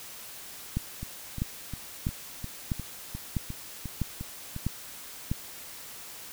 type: two click trains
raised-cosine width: 5 ms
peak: -15 / -23 dBFS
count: 8 / 11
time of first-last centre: 0.77-5.315 / 1.03-4.564 s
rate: 1.54 / 2.83 Hz
effects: white hiss -44 dBFS RMS until 6.32 s